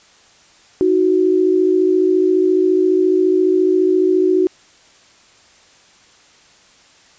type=tone pair together; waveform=sine; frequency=315.5 / 370 Hz; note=D#4 / F#4; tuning=+24 / 0 cents; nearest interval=minor third; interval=276 cents; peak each=-17 / -12 dBFS; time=0.81-4.47 s; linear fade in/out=0 ms; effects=white hiss -49 dBFS RMS until 7.18 s + resampled to 16000 Hz